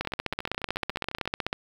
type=two click trains; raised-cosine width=0.3 ms; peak=-20 / -11 dBFS; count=18 / 25; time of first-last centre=0.05-1.256 / 0.01-1.529 s; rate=14.1 / 15.8 Hz; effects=7-bit